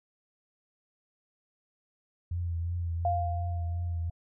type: tone with vibrato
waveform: sine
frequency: 85.5 Hz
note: F2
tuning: 36 cents flat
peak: -29 dBFS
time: 2.31-4.1 s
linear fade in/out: 5 ms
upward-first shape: triangle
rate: 2.8 Hz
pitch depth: 46 cents each way
type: tone with exponential decay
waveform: sine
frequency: 698.5 Hz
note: F5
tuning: in tune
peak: -24 dBFS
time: 3.05-4.11 s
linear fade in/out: 2 ms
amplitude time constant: 230 ms
effects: none